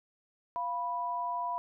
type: tone pair together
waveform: sine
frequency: 696 / 984.3 Hz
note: F5 / B5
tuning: -6 / -6 cents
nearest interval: tritone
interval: 600 cents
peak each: -37 / -32 dBFS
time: 0.56-1.58 s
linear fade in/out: 0 ms
effects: none